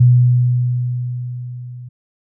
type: tone with level ramp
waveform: sine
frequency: 123.47 Hz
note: B2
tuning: in tune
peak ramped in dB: -5 to -30 dBFS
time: 0-1.89 s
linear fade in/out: 10 ms
effects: none